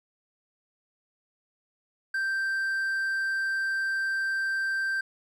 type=tone; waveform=triangle; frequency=1568 Hz; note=G6; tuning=in tune; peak=-24 dBFS; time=2.14-5.01 s; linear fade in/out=5 ms; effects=none